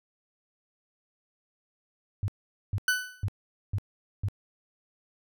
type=tone bursts; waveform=sine; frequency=100 Hz; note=G2; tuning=35 cents sharp; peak=-25 dBFS; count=5; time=2.23-4.285 s; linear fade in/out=0 ms; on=51 ms; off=450 ms
type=tone with exponential decay; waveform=40% pulse; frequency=1497 Hz; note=F#6; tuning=20 cents sharp; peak=-19 dBFS; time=2.88-3.24 s; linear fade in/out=2 ms; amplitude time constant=78 ms
effects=none